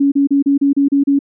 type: tone bursts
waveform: sine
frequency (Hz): 280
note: C#4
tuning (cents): +18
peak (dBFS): -9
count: 8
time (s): 0-1.191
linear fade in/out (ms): 10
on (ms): 120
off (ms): 33
effects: none